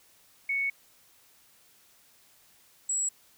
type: tone pair in turn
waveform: sine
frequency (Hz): 2217 / 7751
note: C#7 / B8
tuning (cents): 0 / -33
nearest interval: octave + minor seventh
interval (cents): 2167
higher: second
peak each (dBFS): -26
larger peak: neither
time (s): 0.49-0.7 / 2.89-3.09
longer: first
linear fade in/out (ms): 5
effects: white hiss -61 dBFS RMS until 3.37 s